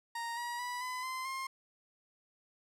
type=tone with pitch steps; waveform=30% pulse; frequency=932.3 / 956.9 / 982 / 1007.9 / 1034.5 / 1061.7 Hz; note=A#5 / A#5 / B5 / B5 / C6 / C6; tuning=0 / +45 / -10 / +35 / -20 / +25 cents; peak=-34 dBFS; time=0.15-1.47 s; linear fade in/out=5 ms; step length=220 ms; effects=low-pass 12000 Hz 12 dB/octave

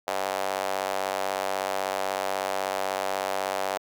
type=tone with high-pass filter; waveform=square; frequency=48.11 Hz; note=G1; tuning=32 cents flat; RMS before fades=-29 dBFS; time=0.07-3.78 s; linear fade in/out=10 ms; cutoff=660 Hz; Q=2.5; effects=none

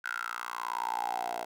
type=tone with high-pass filter sweep; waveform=10% pulse; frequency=59.1 Hz; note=A#1; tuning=24 cents sharp; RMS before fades=-35 dBFS; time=0.04-1.45 s; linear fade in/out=10 ms; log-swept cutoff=1500 to 640 Hz; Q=9.1; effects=none

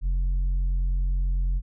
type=tone with tanh clipping; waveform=sine; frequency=44.62 Hz; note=F1; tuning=38 cents sharp; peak=-22 dBFS; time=0.01-1.62 s; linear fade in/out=50 ms; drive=4 dB; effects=none

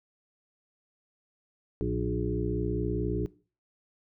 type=harmonic tone with a mistuned harmonic; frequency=59.7 Hz; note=A#1; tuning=42 cents sharp; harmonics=1 / 2 / 3 / 5 / 6 / 7; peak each=-34 / -34 / -34 / -34 / -34 / -34 dBFS; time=1.81-3.26 s; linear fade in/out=0 ms; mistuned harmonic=2; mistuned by=-70 cents; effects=noise-tail reverb RT60 0.4 s tail -21 dB re dry

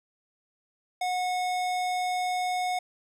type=tone with hard clipping; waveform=sine; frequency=729 Hz; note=F#5; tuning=26 cents flat; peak=-28 dBFS; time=1.01-2.79 s; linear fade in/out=5 ms; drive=18 dB; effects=none

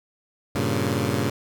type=chord; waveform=15% pulse; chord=G diminished; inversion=none; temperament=equal; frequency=98 / 116.54 / 138.59 Hz; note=G2 / Bb2 / Db3; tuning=0 / 0 / 0 cents; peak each=-20 dBFS; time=0.55-1.3 s; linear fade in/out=5 ms; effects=none

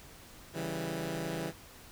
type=chord; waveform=15% pulse; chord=C# diminished; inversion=none; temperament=equal with one note detuned; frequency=138.99 / 164.81 / 196 Hz; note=C#3 / E3 / G3; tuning=+5 / 0 / 0 cents; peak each=-35 / -30 / -35 dBFS; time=0.53-1.53 s; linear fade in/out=50 ms; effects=pink hiss -53 dBFS RMS until 1.91 s

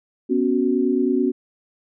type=chord; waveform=sine; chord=B suspended second; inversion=none; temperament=equal with one note detuned; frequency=246.9 / 276.2 / 370 Hz; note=B3 / C#4 / F#4; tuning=0 / -6 / 0 cents; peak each=-21 dBFS; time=0.29-1.32 s; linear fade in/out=20 ms; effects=none

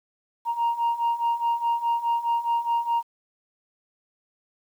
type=beating tone pair; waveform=sine; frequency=932.3 / 937.1 Hz; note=A#5 / A#5; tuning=0 / +9 cents; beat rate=4.8 Hz; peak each=-25 / -22 dBFS; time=0.45-3.03 s; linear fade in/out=50 ms; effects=tanh soft clip ceiling -18 dBFS + 9-bit

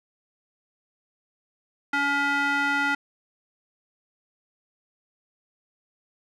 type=tone with band-pass filter; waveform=square; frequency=283 Hz; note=C#4; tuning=36 cents sharp; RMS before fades=-24 dBFS; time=1.93-2.95 s; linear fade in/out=5 ms; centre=1600 Hz; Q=2.3; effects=none

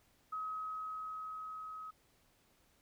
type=tone with level ramp; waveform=sine; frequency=1272 Hz; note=D#6; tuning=38 cents sharp; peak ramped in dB=-37 to -44 dBFS; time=0.32-1.91 s; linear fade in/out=10 ms; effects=pink hiss -71 dBFS RMS until 2.81 s

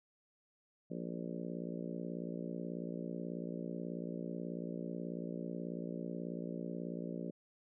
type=harmonic tone with a mistuned harmonic; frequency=58.3 Hz; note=A#1; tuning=1 cent sharp; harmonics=3 / 4 / 5 / 6 / 7 / 8 / 9 / 10; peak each=-43 / -45 / -47 / -49 / -50 / -51 / -52 / -53 dBFS; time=0.9-7.31 s; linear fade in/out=10 ms; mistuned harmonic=10; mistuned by=+16 cents; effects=none

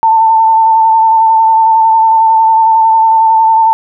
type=tone with vibrato; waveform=sine; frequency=892 Hz; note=A5; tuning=23 cents sharp; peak=-4 dBFS; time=0.03-3.73 s; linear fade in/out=0 ms; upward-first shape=sine; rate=11 Hz; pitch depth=24 cents each way; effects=none

